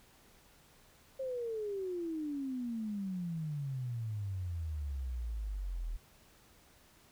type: exponential sweep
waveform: sine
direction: down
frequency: 539 to 38.95 Hz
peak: -35 dBFS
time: 1.19-5.97 s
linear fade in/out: 10 ms
effects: pink hiss -63 dBFS RMS until 7.11 s